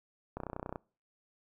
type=click train; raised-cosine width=1 ms; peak=-24 dBFS; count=13; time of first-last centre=0.37-0.758 s; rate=30.9 Hz; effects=noise-tail reverb RT60 0.4 s tail -25 dB re dry